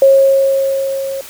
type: tone with level ramp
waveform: sine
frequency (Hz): 543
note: C#5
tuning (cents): -36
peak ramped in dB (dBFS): -3 to -19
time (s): 0.02-1.21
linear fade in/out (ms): 2
effects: white hiss -34 dBFS RMS until 1.29 s